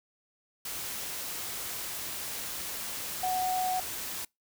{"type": "tone in noise", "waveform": "sine", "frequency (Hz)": 740, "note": "F#5", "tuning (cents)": 0, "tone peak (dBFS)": -27, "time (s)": [3.23, 3.8], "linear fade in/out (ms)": 5, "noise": "white", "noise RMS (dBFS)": -37, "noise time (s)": [0.65, 4.25], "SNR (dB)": 7, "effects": ["noise-tail reverb RT60 0.2 s tail -26 dB re dry"]}